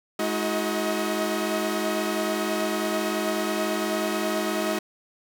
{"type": "tone cluster", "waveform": "sawtooth", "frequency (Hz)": [211.3, 320.1, 366.1, 631], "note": ["G#3", "D#4", "F#4", "D#5"], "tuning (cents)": [30, 49, -18, 24], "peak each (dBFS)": -26, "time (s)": [0.19, 4.79], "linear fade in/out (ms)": 5, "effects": []}